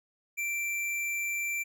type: tone with hard clipping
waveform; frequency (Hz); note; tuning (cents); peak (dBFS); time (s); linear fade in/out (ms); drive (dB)
sine; 2349; D7; 0; -31; 0.37-1.64; 20; 16
effects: none